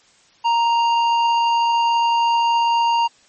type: tone with hard clipping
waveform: sine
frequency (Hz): 932.3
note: A#5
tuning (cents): 0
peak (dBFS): -16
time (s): 0.44-3.08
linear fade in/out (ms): 20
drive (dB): 9
effects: white hiss -54 dBFS RMS until 3.28 s + MP3 32 kbps